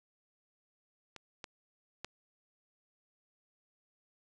clicks, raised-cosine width 0.2 ms, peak -29 / -25 / -22 dBFS, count 3, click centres 1.163 / 1.442 / 2.046 s, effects resampled to 24000 Hz

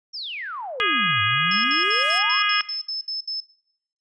sine exponential two-way sweep, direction down then up, 5680 to 99.7 to 1329 Hz, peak -29 dBFS, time 0.13-2.45 s, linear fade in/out 20 ms, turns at 1.22 s
harmonic tone, 413.1 Hz, G#4, 9 cents flat, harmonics 3 / 4 / 5 / 6 / 7 / 8, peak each -24 / -25 / -26 / -27 / -27 / -28 dBFS, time 0.8-2.61 s, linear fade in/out 0 ms
blue noise with exponential growth, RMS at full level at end -34 dBFS, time 1.21-2.18 s, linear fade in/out 0 ms, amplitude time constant 210 ms
sine tone bursts, 5240 Hz, E8, 11 cents flat, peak -25 dBFS, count 10, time 1.51-3.404 s, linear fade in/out 5 ms, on 130 ms, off 66 ms
effects noise-tail reverb RT60 0.7 s tail -17 dB re dry + resampled to 22050 Hz

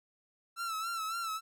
45% pulse tone with vibrato, 1333 Hz, E6, 19 cents sharp, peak -34 dBFS, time 0.56-1.41 s, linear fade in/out 50 ms, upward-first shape sine, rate 3.6 Hz, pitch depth 64 cents each way, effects none

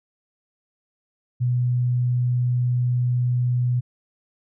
sine tone, 123.47 Hz, B2, in tune, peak -18 dBFS, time 1.4-3.81 s, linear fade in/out 20 ms, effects none

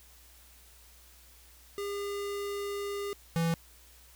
square tone pair in turn, 404.1 / 166.21 Hz, G#4 / E3, -47 / +15 cents, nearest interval octave + minor third, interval 1538 cents, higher first, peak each -34 / -27 dBFS, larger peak second, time 1.78-3.13 / 3.36-3.54 s, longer first, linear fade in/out 0 ms, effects added 60 Hz sine -58 dBFS peak until 4.15 s + white hiss -58 dBFS RMS until 4.15 s

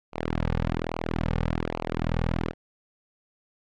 sawtooth tone with flanger, 40.81 Hz, E1, 17 cents flat, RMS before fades -28 dBFS, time 0.12-2.54 s, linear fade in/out 50 ms, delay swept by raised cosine 0.55 to 3.05 ms, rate 1.2 Hz, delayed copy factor -0.95, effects low-pass 3000 Hz 12 dB/octave

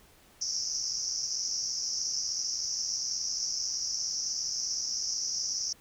white band-pass noise, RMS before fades -33 dBFS, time 0.41-5.73 s, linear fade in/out 5 ms, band 5200 to 6000 Hz, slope 96 dB/octave, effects pink hiss -59 dBFS RMS until 5.8 s

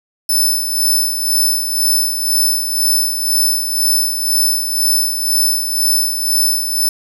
10% pulse tone with tremolo, 5274 Hz, E8, in tune, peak -5 dBFS, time 0.29-6.89 s, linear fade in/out 5 ms, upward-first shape sine, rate 2 Hz, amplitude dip 55%, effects 7-bit

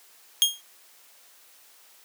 sawtooth tone with exponential decay, 3247 Hz, G#7, 40 cents flat, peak -10 dBFS, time 0.42-0.61 s, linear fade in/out 0 ms, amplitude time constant 40 ms, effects white hiss -55 dBFS RMS until 2.04 s + high-pass 400 Hz 12 dB/octave

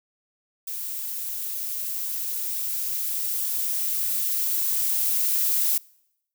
violet noise with level ramp, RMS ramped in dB -32 to -22 dBFS, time 0.67-5.78 s, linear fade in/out 5 ms, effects noise-tail reverb RT60 0.8 s tail -25 dB re dry

